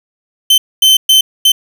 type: tone bursts at uneven times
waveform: 40% pulse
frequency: 3080 Hz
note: G7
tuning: 31 cents flat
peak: -4 dBFS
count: 4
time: 0.5-0.58 / 0.82-0.97 / 1.09-1.21 / 1.45-1.52 s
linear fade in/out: 5 ms
effects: none